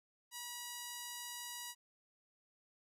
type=tone; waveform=5% pulse; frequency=966 Hz; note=B5; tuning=39 cents flat; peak=-32 dBFS; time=0.31-1.75 s; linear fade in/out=50 ms; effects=none